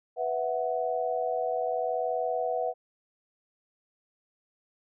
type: chord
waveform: sine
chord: B suspended fourth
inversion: none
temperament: equal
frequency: 493.9 / 659.3 / 740 Hz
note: B4 / E5 / F#5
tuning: 0 / 0 / 0 cents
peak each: -31 dBFS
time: 0.16-2.74 s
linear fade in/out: 50 ms
effects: none